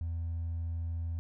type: tone with hard clipping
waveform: triangle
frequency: 83.3 Hz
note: E2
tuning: 19 cents sharp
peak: -32 dBFS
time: 0.01-1.19 s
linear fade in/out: 0 ms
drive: 2 dB
effects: none